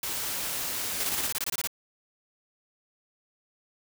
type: noise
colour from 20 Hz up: white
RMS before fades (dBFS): -32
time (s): 0.03-1.29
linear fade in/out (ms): 2
type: noise bursts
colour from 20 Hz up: white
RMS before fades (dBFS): -30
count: 12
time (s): 1-1.673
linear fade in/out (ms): 2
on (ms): 35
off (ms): 23
effects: none

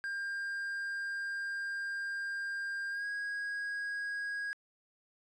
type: tone with pitch glide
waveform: triangle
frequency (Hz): 1600 to 1645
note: G6 to G#6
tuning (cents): +35 to -17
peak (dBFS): -33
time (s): 0.04-4.53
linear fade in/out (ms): 0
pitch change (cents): +48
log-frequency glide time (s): 2.9-3.06
effects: resampled to 24000 Hz

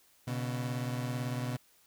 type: beating tone pair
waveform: 30% pulse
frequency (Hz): 123.47 / 141.47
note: B2 / C#3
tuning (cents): 0 / +36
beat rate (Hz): 18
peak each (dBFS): -31 / -37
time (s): 0.27-1.57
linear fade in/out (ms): 10
effects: white hiss -65 dBFS RMS until 1.86 s

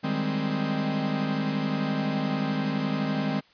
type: chord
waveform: 45% pulse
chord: Ab major seventh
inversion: second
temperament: equal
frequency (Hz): 155.56 / 196 / 207.7 / 261.6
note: Eb3 / G3 / Ab3 / C4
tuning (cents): 0 / 0 / 0 / 0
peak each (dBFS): -31 / -33 / -30 / -30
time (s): 0.03-3.41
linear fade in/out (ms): 20
effects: white hiss -59 dBFS RMS until 3.53 s + resampled to 11025 Hz

